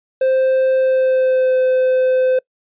triangle tone with pitch glide, 523.3 to 514.3 Hz, C5 to C5, 0 to -30 cents, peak -10 dBFS, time 0.21-2.39 s, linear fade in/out 5 ms, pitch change -30 cents, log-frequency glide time 0.76-1.57 s, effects noise-tail reverb RT60 0.1 s tail -26 dB re dry + resampled to 8000 Hz

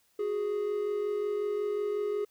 triangle tone pair together, 369.8 / 415.3 Hz, F#4 / G#4, -1 / 0 cents, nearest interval major second, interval 201 cents, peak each -35 / -27 dBFS, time 0.19-2.25 s, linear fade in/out 5 ms, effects white hiss -69 dBFS RMS until 2.3 s

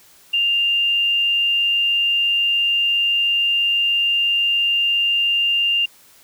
sine tone with frequency modulation, 2797 Hz, F7, 2 cents sharp, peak -15 dBFS, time 0.33-5.86 s, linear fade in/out 10 ms, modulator 86.5 Hz, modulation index 0.25, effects white hiss -50 dBFS RMS until 6.23 s

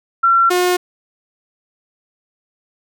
sine / sawtooth tone pair in turn, 1360 / 359.5 Hz, F6 / F#4, -46 / -50 cents, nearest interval octave + major seventh, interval 2304 cents, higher first, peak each -9 dBFS, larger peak neither, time 0.23-0.5 / 0.5-0.77 s, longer neither, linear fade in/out 10 ms, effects none

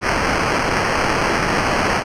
white noise with sample-and-hold, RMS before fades -18 dBFS, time 0.01-2.04 s, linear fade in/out 50 ms, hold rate 3675 Hz, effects low-pass 6000 Hz 12 dB/octave

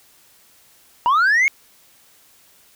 sine linear sweep, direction up, 925 to 2217 Hz, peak -10 dBFS, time 1.06-1.48 s, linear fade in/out 0 ms, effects tanh soft clip ceiling -12 dBFS + white hiss -53 dBFS RMS until 2.75 s

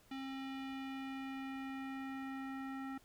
square tone with low-pass filter sweep, 268.1 Hz, C4, 42 cents sharp, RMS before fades -44 dBFS, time 0.11-2.98 s, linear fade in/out 5 ms, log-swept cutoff 3300 to 1700 Hz, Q 1.9, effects pink hiss -67 dBFS RMS until 3.04 s

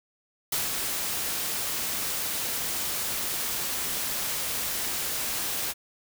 white noise with ADSR envelope, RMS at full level -27 dBFS, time 0.52-5.74 s, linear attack 5 ms, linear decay 160 ms, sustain -3 dB, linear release 38 ms, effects none

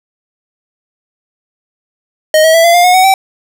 square tone with pitch steps, 622.3 / 641.6 / 661.6 / 682.2 / 703.4 / 725.2 / 747.8 / 771 Hz, D#5 / E5 / E5 / F5 / F5 / F#5 / F#5 / G5, 0 / -47 / +6 / -41 / +12 / -35 / +18 / -29 cents, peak -5 dBFS, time 2.34-3.14 s, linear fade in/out 2 ms, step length 100 ms, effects none

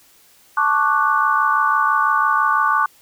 sine chord, D major seventh, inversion second, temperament equal, 880 / 1108.7 / 1174.7 / 1480 Hz, A5 / C#6 / D6 / F#6, 0 / 0 / 0 / 0 cents, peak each -22 / -19 / -18 / -20 dBFS, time 0.57-2.86 s, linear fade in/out 5 ms, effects white hiss -52 dBFS RMS until 3.01 s

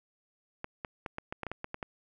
clicks, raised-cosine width 0.5 ms, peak -21 dBFS, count 11, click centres 0.644 / 0.848 / 1.062 / 1.184 / 1.325 / 1.433 / 1.467 / 1.516 / 1.644 / 1.744 / 1.828 s, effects none

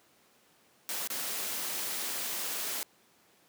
white noise with dropouts, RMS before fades -35 dBFS, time 0.89-2.83 s, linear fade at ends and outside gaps 0 ms, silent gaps 1.074-1.102 s, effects pink hiss -64 dBFS RMS until 3.48 s + high-pass 200 Hz 12 dB/octave

